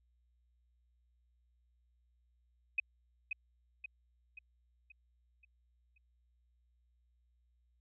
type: tone with echo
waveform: sine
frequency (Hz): 2519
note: D#7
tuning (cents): +21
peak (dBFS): -28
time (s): 2.78-2.8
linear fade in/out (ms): 5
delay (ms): 530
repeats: 6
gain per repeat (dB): -6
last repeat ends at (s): 5.98
effects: added 60 Hz sine -70 dBFS peak until 7.8 s